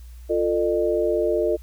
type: tone cluster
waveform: sine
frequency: 349.7 / 445.2 / 605 Hz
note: F4 / A4 / D#5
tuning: +2 / +20 / -49 cents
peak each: -23 dBFS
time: 0.29-1.57 s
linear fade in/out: 20 ms
effects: added 60 Hz sine -38 dBFS peak until 1.62 s + white hiss -57 dBFS RMS until 1.62 s